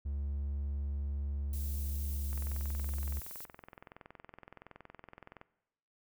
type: tone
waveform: triangle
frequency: 70.7 Hz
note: C#2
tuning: 35 cents sharp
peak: -32 dBFS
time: 0.05-3.2 s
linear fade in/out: 10 ms
type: noise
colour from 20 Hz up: violet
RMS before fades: -46 dBFS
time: 1.53-3.45 s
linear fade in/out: 2 ms
type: click train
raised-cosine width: 0.5 ms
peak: -34 dBFS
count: 67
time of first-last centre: 2.33-5.414 s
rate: 21.4 Hz
effects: noise-tail reverb RT60 0.9 s tail -19 dB re dry